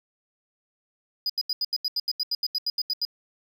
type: tone bursts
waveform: triangle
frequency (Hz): 4948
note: D#8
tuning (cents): -10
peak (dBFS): -22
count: 16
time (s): 1.26-3.051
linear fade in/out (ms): 2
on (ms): 36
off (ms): 81
effects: none